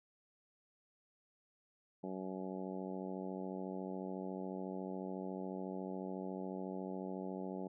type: harmonic tone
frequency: 94 Hz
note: F#2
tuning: 28 cents sharp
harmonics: 2 / 3 / 4 / 5 / 6 / 7 / 8 / 9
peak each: -44 / -47 / -47 / -50 / -51 / -52 / -57 / -53 dBFS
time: 2.03-7.68 s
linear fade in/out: 10 ms
effects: none